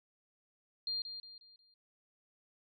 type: tone with echo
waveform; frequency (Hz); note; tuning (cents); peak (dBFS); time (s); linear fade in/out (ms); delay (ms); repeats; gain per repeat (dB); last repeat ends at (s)
sine; 4200; C8; +6; -34; 0.87-1.02; 2; 180; 4; -8; 1.74
effects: none